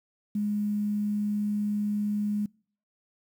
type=tone with quantisation; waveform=sine; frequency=207.7 Hz; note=G#3; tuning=in tune; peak=-25 dBFS; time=0.35-2.46 s; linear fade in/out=5 ms; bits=9; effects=noise-tail reverb RT60 0.5 s tail -26 dB re dry